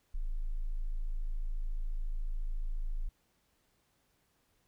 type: tone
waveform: sine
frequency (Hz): 27.07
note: A0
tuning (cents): -27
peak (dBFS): -31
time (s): 0.14-3.09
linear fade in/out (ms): 10
effects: pink hiss -74 dBFS RMS until 4.67 s